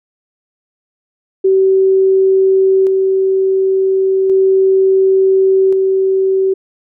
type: tone with tremolo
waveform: sine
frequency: 382.7 Hz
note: G4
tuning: 42 cents flat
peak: -7 dBFS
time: 1.44-6.54 s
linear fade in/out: 10 ms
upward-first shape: square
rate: 0.35 Hz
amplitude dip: 25%
effects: none